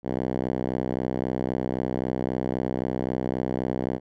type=tone with band-pass filter; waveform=5% pulse; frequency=63.8 Hz; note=C2; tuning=43 cents flat; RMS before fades=-28 dBFS; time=0.03-4 s; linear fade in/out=50 ms; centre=250 Hz; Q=0.67; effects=none